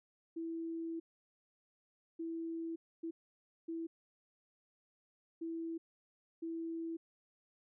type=tone bursts at uneven times; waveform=sine; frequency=329.6 Hz; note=E4; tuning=in tune; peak=-38 dBFS; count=6; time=0.36-1 / 2.19-2.76 / 3.03-3.11 / 3.68-3.87 / 5.41-5.78 / 6.42-6.97 s; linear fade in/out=10 ms; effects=none